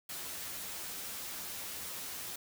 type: noise with comb filter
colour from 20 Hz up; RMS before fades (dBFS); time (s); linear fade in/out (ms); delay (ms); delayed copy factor
white; -42; 0.09-2.36; 5; 11; +0.5
effects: none